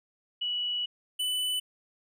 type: tone pair in turn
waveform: sine / square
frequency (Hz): 2941 / 2991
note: F#7 / F#7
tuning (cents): -11 / +18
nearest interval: unison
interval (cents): 29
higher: second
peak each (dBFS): -28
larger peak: neither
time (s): 0.41-0.86 / 1.19-1.6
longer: first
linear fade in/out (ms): 10
effects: none